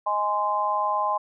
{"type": "chord", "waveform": "sine", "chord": "Ab major", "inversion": "second", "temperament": "just", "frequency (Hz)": [623, 830.6, 1038.3], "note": ["Eb5", "Ab5", "C6"], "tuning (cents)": [2, 0, -14], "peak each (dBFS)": [-30, -26, -24], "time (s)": [0.06, 1.18], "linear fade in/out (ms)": 10, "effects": []}